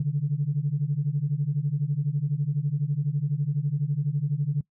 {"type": "beating tone pair", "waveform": "sine", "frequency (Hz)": [138.2, 150.2], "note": ["C#3", "D3"], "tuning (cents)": [-5, 39], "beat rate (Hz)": 12, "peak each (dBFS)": [-26, -25], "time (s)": [0, 4.61], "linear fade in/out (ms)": 5, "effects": ["noise-tail reverb RT60 0.1 s tail -22 dB re dry", "tanh soft clip ceiling -15 dBFS"]}